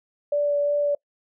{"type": "tone with vibrato", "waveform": "sine", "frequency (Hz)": 580, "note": "D5", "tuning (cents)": -22, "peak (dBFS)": -19, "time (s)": [0.32, 0.95], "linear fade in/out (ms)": 5, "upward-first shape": "sine", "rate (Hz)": 2.8, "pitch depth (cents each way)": 9, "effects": ["noise-tail reverb RT60 0.1 s tail -24 dB re dry"]}